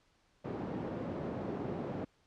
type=band-pass noise; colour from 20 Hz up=white; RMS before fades=-39 dBFS; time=0.44-2.05 s; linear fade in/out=10 ms; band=120 to 390 Hz; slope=12 dB/octave; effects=pink hiss -71 dBFS RMS until 2.26 s + low-pass 6000 Hz 12 dB/octave